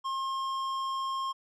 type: tone with tanh clipping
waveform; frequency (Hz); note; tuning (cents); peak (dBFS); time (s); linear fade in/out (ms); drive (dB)
sine; 1069; C6; +37; -32; 0.04-1.33; 20; 12
effects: none